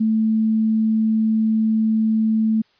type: tone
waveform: sine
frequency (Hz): 220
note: A3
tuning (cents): 0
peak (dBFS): -15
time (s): 0-2.62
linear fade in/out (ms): 10
effects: white hiss -60 dBFS RMS until 2.79 s + resampled to 11025 Hz